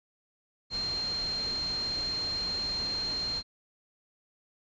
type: tone in noise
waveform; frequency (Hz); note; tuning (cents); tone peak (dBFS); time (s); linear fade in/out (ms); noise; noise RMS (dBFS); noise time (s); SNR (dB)
sine; 4186; C8; 0; -30; 0.7-3.43; 50; pink; -41; 0.7-3.43; +8
effects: resampled to 16000 Hz